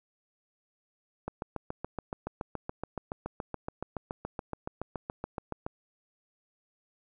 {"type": "click train", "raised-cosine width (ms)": 1, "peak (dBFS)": -20, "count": 32, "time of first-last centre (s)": [1.28, 5.665], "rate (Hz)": 7.07, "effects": []}